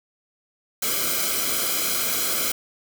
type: noise with comb filter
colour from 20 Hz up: white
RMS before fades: -24 dBFS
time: 0.82-2.52 s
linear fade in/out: 5 ms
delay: 1.1 ms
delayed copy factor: -0.8
effects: none